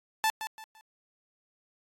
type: tone with echo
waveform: sawtooth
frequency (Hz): 878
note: A5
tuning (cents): -4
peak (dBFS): -20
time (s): 0.24-0.3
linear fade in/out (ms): 0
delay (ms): 170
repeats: 3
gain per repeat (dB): -10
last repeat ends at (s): 0.81
effects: AAC 48 kbps